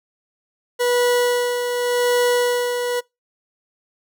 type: tone with tremolo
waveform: 40% pulse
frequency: 488.1 Hz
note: B4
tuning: 20 cents flat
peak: -14 dBFS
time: 0.79-3.01 s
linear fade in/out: 20 ms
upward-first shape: sine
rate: 0.87 Hz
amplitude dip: 50%
effects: noise-tail reverb RT60 0.2 s tail -24 dB re dry